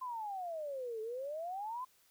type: exponential two-way sweep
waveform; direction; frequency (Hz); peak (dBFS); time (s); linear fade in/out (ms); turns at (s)
sine; down then up; 1046.5 to 430 to 1046.5; -38; 0.01-1.85; 10; 1.01
effects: white hiss -69 dBFS RMS until 2.1 s